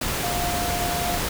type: tone in noise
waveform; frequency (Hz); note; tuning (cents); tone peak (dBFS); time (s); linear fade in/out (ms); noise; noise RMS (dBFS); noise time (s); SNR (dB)
sine; 704; F5; +14; -27; 0.23-1.18; 5; pink; -26; 0.01-1.29; -4
effects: none